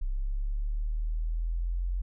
sine linear sweep, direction up, 32.7 to 45 Hz, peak -27 dBFS, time 0.01-2.02 s, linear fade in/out 10 ms, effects none

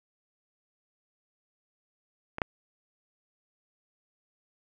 clicks, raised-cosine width 0.5 ms, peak -19 / -10 dBFS, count 2, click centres 2.384 / 2.418 s, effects none

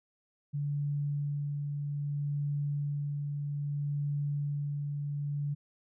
sine tone with tremolo, 144.5 Hz, D3, 28 cents flat, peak -29 dBFS, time 0.53-5.55 s, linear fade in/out 20 ms, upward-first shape sine, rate 0.62 Hz, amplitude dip 30%, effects none

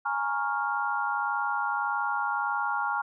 sine chord, Bb minor seventh, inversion third, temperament equal with one note detuned, 830.6 / 932.3 / 1104.9 / 1396.9 Hz, Ab5 / Bb5 / Db6 / F6, 0 / 0 / -6 / 0 cents, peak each -31 / -33 / -33 / -30 dBFS, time 0.05-3.02 s, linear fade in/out 10 ms, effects none

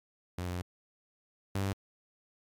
sawtooth tone pair in turn, 89.3 / 97.83 Hz, F2 / G2, +39 / -3 cents, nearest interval major second, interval 158 cents, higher second, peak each -30 / -26 dBFS, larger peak second, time 0.38-0.62 / 1.55-1.73 s, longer first, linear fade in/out 5 ms, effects MP3 96 kbps

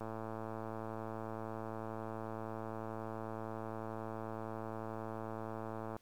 click train, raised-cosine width 1 ms, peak -29 dBFS, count 662, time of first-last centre 0.01-5.965 s, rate 111 Hz, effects pink hiss -70 dBFS RMS until 6.01 s

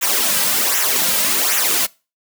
white noise with flanger, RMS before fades -17 dBFS, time 0.01-1.87 s, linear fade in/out 20 ms, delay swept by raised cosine 0.21 to 2.81 ms, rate 1.3 Hz, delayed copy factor -0.7, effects noise-tail reverb RT60 0.3 s tail -23 dB re dry + high-pass 200 Hz 12 dB/octave

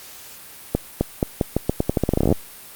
accelerating click train, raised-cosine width 2 ms, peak -4 dBFS, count 21, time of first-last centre 0.75-2.325 s, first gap 260 ms, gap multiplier 0.84, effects white hiss -41 dBFS RMS until 2.75 s + Opus 48 kbps

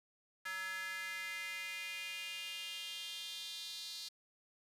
square tone with high-pass filter sweep, 187.8 Hz, F#3, 26 cents sharp, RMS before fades -44 dBFS, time 0.45-4.09 s, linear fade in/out 10 ms, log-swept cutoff 1600 to 4200 Hz, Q 4.2, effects resampled to 32000 Hz + 10-bit

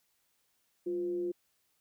sine tone with frequency modulation, 351.9 Hz, F4, 13 cents sharp, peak -31 dBFS, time 0.86-1.32 s, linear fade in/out 10 ms, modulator 157 Hz, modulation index 0.28, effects white hiss -75 dBFS RMS until 1.8 s

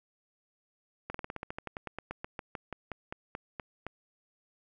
slowing click train, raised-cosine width 0.5 ms, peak -22 dBFS, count 23, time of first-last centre 1.1-3.866 s, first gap 44 ms, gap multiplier 1.09, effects none

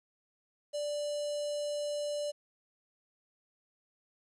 square tone with notch filter, 587.3 Hz, D5, in tune, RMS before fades -35 dBFS, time 0.73-2.32 s, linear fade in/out 20 ms, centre 1800 Hz, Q 0.93, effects resampled to 22050 Hz + 11-bit

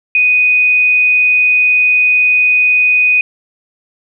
sine tone, 2489 Hz, D#7, in tune, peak -7 dBFS, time 0.15-3.21 s, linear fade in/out 2 ms, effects none

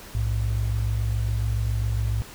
sine tone pair together, 60.4 / 107.62 Hz, B1 / A2, -38 / -38 cents, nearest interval minor seventh, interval 1000 cents, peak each -25 / -24 dBFS, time 0.15-2.22 s, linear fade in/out 0 ms, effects pink hiss -43 dBFS RMS until 2.34 s

